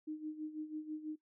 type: tone with tremolo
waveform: sine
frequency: 308.2 Hz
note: D#4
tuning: 16 cents flat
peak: -37 dBFS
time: 0.07-1.16 s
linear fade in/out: 10 ms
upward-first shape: sine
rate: 6.1 Hz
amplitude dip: 75%
effects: noise-tail reverb RT60 0.1 s tail -18 dB re dry